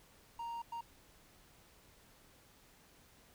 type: tone bursts at uneven times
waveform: triangle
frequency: 932.3 Hz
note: A#5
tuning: in tune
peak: -38 dBFS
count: 2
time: 0.39-0.62 / 0.72-0.81 s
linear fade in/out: 5 ms
effects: pink hiss -64 dBFS RMS until 3.34 s